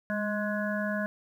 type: harmonic tone with a mistuned harmonic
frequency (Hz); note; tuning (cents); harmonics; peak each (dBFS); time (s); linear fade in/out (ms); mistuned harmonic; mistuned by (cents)
210; G#3; +19; 1 / 3 / 5 / 7 / 8; -31 / -33 / -41 / -37 / -36; 0.1-1.06; 0; 1; -36
effects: 10-bit